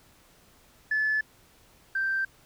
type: tone pair in turn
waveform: sine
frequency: 1731 / 1566.8 Hz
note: A6 / G6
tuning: -29 / -1 cents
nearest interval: major second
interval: 172 cents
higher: first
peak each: -22 / -24 dBFS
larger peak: first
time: 0.91-1.21 / 1.95-2.25 s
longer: neither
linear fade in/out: 5 ms
effects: tanh soft clip ceiling -19 dBFS + pink hiss -59 dBFS RMS until 2.45 s